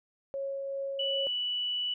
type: tone with tremolo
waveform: sine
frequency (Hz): 549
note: C#5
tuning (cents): -17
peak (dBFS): -31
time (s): 0.34-1.27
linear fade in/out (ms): 0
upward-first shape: triangle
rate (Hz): 2.6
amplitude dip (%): 25
type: tone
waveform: sine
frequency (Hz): 2959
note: F#7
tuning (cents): -1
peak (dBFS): -29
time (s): 0.99-1.94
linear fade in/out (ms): 5
effects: none